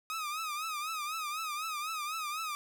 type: tone with vibrato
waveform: sawtooth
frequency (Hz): 1244.5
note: D#6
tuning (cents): 0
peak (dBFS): -31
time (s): 0.1-2.55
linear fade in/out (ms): 0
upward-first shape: triangle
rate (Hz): 4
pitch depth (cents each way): 120
effects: none